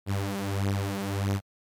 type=beating tone pair; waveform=sawtooth; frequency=98 / 99.6 Hz; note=G2 / G2; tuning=0 / +28 cents; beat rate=1.6 Hz; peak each=-26 / -25 dBFS; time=0.06-1.41 s; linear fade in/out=50 ms; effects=MP3 96 kbps